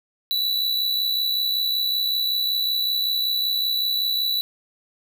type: tone with amplitude modulation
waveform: square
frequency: 3951 Hz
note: B7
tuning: in tune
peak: -19 dBFS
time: 0.31-4.41 s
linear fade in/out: 0 ms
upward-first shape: sine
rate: 65.3 Hz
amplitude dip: 45%
effects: none